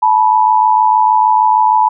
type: tone pair together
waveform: sine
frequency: 870 / 976.5 Hz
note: A5 / B5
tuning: -20 / -20 cents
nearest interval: major second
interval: 200 cents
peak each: -10 dBFS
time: 0.02-1.89 s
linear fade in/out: 10 ms
effects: none